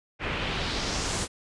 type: noise with low-pass filter sweep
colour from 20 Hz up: pink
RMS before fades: -30 dBFS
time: 0.19-1.28 s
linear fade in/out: 50 ms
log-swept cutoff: 2200 to 8900 Hz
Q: 1.9
effects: resampled to 24000 Hz